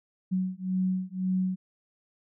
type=beating tone pair; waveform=sine; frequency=185 / 186.9 Hz; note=F#3 / F#3; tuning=0 / +18 cents; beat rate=1.9 Hz; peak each=-29 dBFS; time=0.31-1.56 s; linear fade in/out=20 ms; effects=none

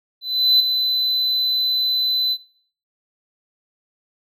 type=tone with ADSR envelope; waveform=triangle; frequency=4018 Hz; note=B7; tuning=29 cents sharp; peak=-9 dBFS; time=0.21-2.38 s; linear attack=390 ms; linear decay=4 ms; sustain=-7 dB; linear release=61 ms; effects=noise-tail reverb RT60 0.5 s tail -18 dB re dry

